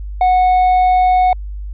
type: tone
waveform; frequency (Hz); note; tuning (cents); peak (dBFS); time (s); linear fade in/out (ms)
triangle; 735; F#5; -12; -7; 0.21-1.33; 2
effects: added 50 Hz sine -23 dBFS peak until 1.73 s + resampled to 8000 Hz